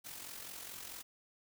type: noise with amplitude modulation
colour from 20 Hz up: white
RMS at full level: -45 dBFS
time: 0.04-1.03 s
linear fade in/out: 20 ms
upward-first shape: sine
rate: 44.6 Hz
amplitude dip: 55%
effects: none